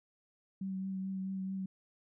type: tone with vibrato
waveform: sine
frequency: 190.8 Hz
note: G3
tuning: 47 cents flat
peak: -35 dBFS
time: 0.61-1.66 s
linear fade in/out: 5 ms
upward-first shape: triangle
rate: 4.6 Hz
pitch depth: 20 cents each way
effects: none